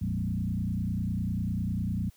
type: tone with frequency modulation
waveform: sine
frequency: 144.6 Hz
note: D3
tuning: 27 cents flat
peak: -27 dBFS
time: 0.01-2.1 s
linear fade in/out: 10 ms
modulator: 30 Hz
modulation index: 2.6
effects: white hiss -63 dBFS RMS until 2.16 s